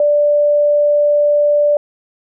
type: tone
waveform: sine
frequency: 587.3 Hz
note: D5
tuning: in tune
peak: -9 dBFS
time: 0-1.77 s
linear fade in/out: 2 ms
effects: none